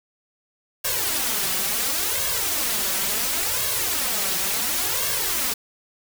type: noise with flanger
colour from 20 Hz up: white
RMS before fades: -24 dBFS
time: 0.84-5.54 s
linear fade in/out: 10 ms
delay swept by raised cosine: 1.8 to 5.3 ms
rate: 0.71 Hz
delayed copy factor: +0.85
effects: none